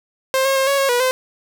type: tone with pitch steps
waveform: sawtooth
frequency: 528 / 541 / 534 / 556 / 546 / 486 / 515 Hz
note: C5 / C#5 / C5 / C#5 / C#5 / B4 / C5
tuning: +16 / -42 / +35 / +5 / -26 / -28 / -28 cents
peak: -11 dBFS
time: 0.34-1.11 s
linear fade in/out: 0 ms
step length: 110 ms
effects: none